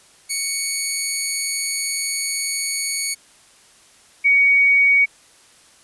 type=tone pair in turn; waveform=5% pulse / sine; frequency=2229 / 2245 Hz; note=C#7 / C#7; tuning=+9 / +21 cents; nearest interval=unison; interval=12 cents; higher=second; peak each=-10 / -11 dBFS; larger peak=first; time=0.29-3.15 / 4.24-5.06 s; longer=first; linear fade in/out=20 ms; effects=white hiss -51 dBFS RMS until 5.83 s + resampled to 24000 Hz